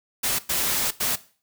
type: noise bursts at uneven times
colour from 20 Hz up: white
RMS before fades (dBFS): -24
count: 3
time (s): 0.23-0.39 / 0.49-0.91 / 1-1.16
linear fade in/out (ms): 10
effects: noise-tail reverb RT60 0.4 s tail -17 dB re dry